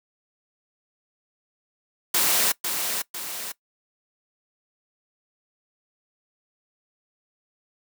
white noise with echo, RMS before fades -21 dBFS, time 2.14-2.52 s, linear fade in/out 5 ms, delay 500 ms, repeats 2, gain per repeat -6 dB, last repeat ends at 3.52 s, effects noise-tail reverb RT60 0.1 s tail -20 dB re dry + high-pass 200 Hz 12 dB/octave

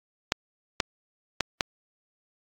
clicks, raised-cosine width 0.2 ms, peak -5 dBFS, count 4, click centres 0.321 / 0.802 / 1.407 / 1.608 s, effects AAC 64 kbps

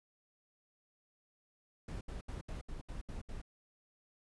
brown noise bursts, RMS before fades -43 dBFS, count 8, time 1.88-3.417 s, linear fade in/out 5 ms, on 130 ms, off 71 ms, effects resampled to 24000 Hz

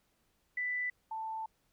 sine tone pair in turn, 1986 / 884.7 Hz, B6 / A5, +9 / +9 cents, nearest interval octave + major second, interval 1400 cents, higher first, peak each -32 / -36 dBFS, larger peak first, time 0.57-0.9 / 1.11-1.46 s, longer second, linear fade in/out 5 ms, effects pink hiss -75 dBFS RMS until 1.72 s

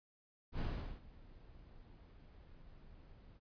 brown noise with ADSR envelope, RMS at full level -36 dBFS, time 0.52-3.4 s, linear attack 81 ms, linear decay 400 ms, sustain -22 dB, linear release 45 ms, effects resampled to 11025 Hz

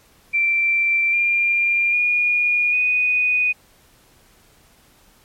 sine tone with pitch steps, 2349 / 2393 / 2437 / 2483 Hz, D7 / D7 / D#7 / D#7, 0 / +32 / -37 / -4 cents, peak -15 dBFS, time 0.33-3.53 s, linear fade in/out 20 ms, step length 800 ms, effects pink hiss -54 dBFS RMS until 5.24 s + MP3 64 kbps

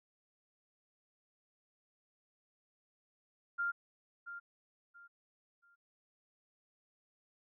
sine tone with echo, 1396.9 Hz, F6, in tune, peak -32 dBFS, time 3.58-3.72 s, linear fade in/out 20 ms, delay 680 ms, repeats 3, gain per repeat -11 dB, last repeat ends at 5.76 s, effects none

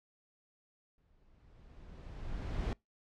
brown noise with exponential growth, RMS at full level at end -32 dBFS, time 0.98-2.73 s, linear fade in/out 1 ms, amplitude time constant 380 ms, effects noise-tail reverb RT60 0.2 s tail -25 dB re dry + low-pass 5000 Hz 12 dB/octave

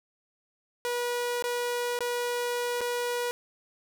sawtooth tone with dropouts, 484.4 Hz, B4, 34 cents flat, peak -24 dBFS, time 0.85-3.31 s, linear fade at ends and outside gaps 0 ms, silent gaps 1.424-1.44 / 1.989-2.006 / 2.808-2.814 s, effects none

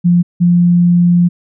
sine tone pair in turn, 174.7 / 174.7 Hz, F3 / F3, +1 / +1 cents, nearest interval unison, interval 0 cents, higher neither, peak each -6 dBFS, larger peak neither, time 0.04-0.23 / 0.4-1.29 s, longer second, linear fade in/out 20 ms, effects none

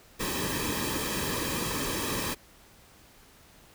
pink noise with comb filter, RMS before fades -31 dBFS, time 0.19-2.35 s, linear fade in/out 20 ms, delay 1.4 ms, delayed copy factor -0.7, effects pink hiss -56 dBFS RMS until 3.74 s

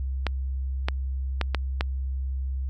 clicks, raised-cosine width 0.3 ms, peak -9 dBFS, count 5, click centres 0.267 / 0.885 / 1.413 / 1.547 / 1.809 s, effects added 66 Hz sine -26 dBFS peak until 2.69 s

